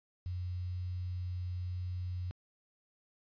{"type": "tone with quantisation", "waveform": "sine", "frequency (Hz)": 90.1, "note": "F#2", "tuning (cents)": -45, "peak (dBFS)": -35, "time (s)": [0.26, 2.31], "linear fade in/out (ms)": 0, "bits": 10, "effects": ["resampled to 11025 Hz"]}